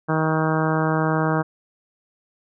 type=harmonic tone; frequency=158 Hz; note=D#3; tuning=27 cents sharp; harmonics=1 / 2 / 3 / 4 / 5 / 6 / 7 / 8 / 9 / 10; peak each=-22 / -25 / -27 / -28 / -29 / -30 / -30 / -31 / -32 / -32 dBFS; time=0.08-1.43 s; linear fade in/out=20 ms; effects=none